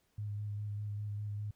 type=tone with vibrato; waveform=sine; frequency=103.83 Hz; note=G#2; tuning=in tune; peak=-36 dBFS; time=0.18-1.51 s; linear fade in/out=5 ms; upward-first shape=square; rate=5 Hz; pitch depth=15 cents each way; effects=pink hiss -75 dBFS RMS until 1.55 s